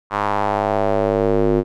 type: tone with band-pass filter sweep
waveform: square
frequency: 51 Hz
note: G#1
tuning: 31 cents flat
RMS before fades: -18 dBFS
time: 0.1-1.64 s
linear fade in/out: 50 ms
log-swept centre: 1100 to 360 Hz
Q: 2.5
effects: none